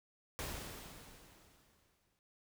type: noise with exponential decay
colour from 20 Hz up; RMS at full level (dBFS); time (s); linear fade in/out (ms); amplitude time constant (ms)
pink; -41; 0.39-2.19; 0; 390
effects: none